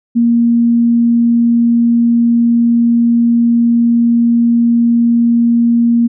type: tone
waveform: sine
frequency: 234.8 Hz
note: A#3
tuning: 13 cents sharp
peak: -7 dBFS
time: 0.15-6.08 s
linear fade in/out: 20 ms
effects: none